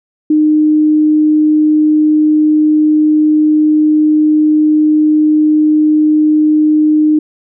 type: tone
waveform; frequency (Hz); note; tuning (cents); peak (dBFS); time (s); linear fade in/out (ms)
sine; 305.8; D#4; -30; -6; 0.3-7.19; 5
effects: none